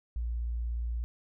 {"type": "tone", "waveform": "sine", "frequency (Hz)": 58.4, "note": "A#1", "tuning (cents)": 4, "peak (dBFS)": -30, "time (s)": [0.16, 1.04], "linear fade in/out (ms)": 0, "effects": []}